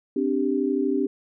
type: chord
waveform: sine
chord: C suspended second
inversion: none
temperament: just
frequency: 261.6 / 294.3 / 392.4 Hz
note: C4 / D4 / G4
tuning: 0 / +4 / +2 cents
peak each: -25 dBFS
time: 0.16-1.07 s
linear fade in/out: 5 ms
effects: none